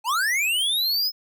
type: linear sweep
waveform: square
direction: up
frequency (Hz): 827 to 5200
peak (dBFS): -21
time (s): 0.04-1.12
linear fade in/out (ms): 50
effects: none